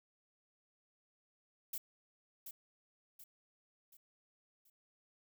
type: noise with echo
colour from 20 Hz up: violet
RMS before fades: -41 dBFS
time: 1.73-1.78 s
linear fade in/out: 5 ms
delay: 730 ms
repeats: 4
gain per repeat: -7 dB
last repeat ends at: 4.7 s
effects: none